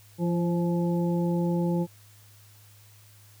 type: harmonic tone with a mistuned harmonic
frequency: 171.9 Hz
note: F3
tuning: 27 cents flat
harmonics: 1 / 2 / 3 / 5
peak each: -24 / -30 / -34 / -38 dBFS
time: 0.18-1.87 s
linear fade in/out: 50 ms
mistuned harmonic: 3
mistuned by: +27 cents
effects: added 104 Hz sine -53 dBFS peak until 3.4 s + white hiss -57 dBFS RMS until 3.4 s